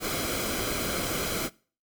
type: noise with comb filter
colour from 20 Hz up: pink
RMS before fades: -30 dBFS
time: 0-1.5 s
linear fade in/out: 50 ms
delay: 1.1 ms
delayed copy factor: -0.6
effects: noise-tail reverb RT60 0.4 s tail -22 dB re dry